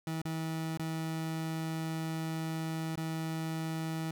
30% pulse tone with dropouts, 160.9 Hz, E3, 42 cents flat, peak -31 dBFS, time 0.07-4.11 s, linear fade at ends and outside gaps 2 ms, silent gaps 0.217-0.252 / 0.774-0.795 / 2.956-2.974 s, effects none

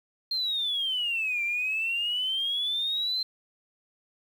sine exponential two-way sweep, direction down then up, 4224 to 2349 to 4136 Hz, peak -25 dBFS, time 0.31-3.23 s, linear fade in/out 5 ms, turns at 1.43 s, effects tanh soft clip ceiling -21 dBFS + 9-bit

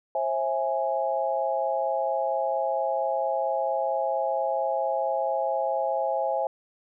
sine chord, C augmented, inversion none, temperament equal with one note detuned, 534.9 / 659.3 / 830.6 Hz, C5 / E5 / G#5, +38 / 0 / 0 cents, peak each -28 dBFS, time 0.15-6.47 s, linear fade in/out 2 ms, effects none

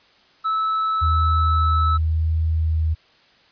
triangle tone, 1306 Hz, E6, 17 cents flat, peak -17 dBFS, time 0.44-1.98 s, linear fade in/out 20 ms
sine tone with vibrato, 79.8 Hz, D#2, 44 cents sharp, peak -17 dBFS, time 1.01-2.95 s, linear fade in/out 20 ms, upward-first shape sine, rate 0.89 Hz, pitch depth 10 cents each way
effects white hiss -55 dBFS RMS until 3.51 s + resampled to 11025 Hz

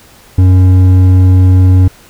triangle tone with hard clipping, 92.5 Hz, F#2, in tune, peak -4 dBFS, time 0.38-1.88 s, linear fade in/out 5 ms, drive 10 dB, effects pink hiss -40 dBFS RMS until 2.09 s

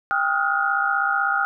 sine tone cluster, 793 / 1262 / 1408 / 1464 Hz, G5 / D#6 / F6 / F#6, +20 / +24 / +14 / -19 cents, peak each -25 / -25 / -22 / -26 dBFS, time 0.11-1.45 s, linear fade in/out 0 ms, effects none

